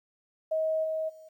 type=tone with level steps; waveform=sine; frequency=634 Hz; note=D#5; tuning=32 cents sharp; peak=-25 / -28 / -47 dBFS; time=0.51-1.29 s; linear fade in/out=10 ms; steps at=0.83 / 1.08 s; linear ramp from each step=20 ms; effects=11-bit